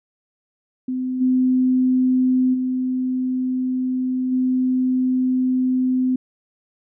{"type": "tone with level steps", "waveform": "sine", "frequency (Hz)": 255.8, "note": "C4", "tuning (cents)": -39, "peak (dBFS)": [-21, -14, -19, -16], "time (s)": [0.88, 6.16], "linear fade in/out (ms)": 5, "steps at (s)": [1.2, 2.53, 4.31], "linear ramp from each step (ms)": 20, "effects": []}